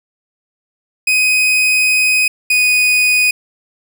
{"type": "tone pair in turn", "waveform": "40% pulse", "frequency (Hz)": [2508, 2485], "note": ["D#7", "D#7"], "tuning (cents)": [13, -3], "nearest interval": "unison", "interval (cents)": 16, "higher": "first", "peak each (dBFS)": -9, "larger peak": "neither", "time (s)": [[1.07, 2.28], [2.5, 3.31]], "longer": "first", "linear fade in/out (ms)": 5, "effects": []}